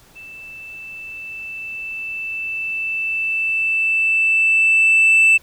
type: tone with level ramp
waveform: sine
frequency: 2648 Hz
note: E7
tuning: 7 cents sharp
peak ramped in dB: -35 to -6 dBFS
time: 0.15-5.38 s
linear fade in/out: 20 ms
effects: tanh soft clip ceiling -8 dBFS + pink hiss -50 dBFS RMS until 5.42 s